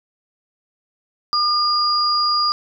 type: tone pair together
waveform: sine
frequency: 1206 / 4842 Hz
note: D6 / D#8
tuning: +46 / -48 cents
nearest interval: 2 octaves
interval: 2406 cents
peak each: -18 dBFS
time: 1.33-2.52 s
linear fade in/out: 0 ms
effects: none